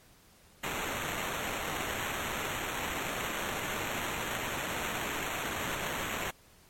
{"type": "noise with sample-and-hold", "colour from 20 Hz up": "violet", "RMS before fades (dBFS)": -35, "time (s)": [0.63, 6.31], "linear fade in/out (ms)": 10, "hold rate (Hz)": 4900, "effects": ["pink hiss -60 dBFS RMS until 6.69 s", "MP3 64 kbps"]}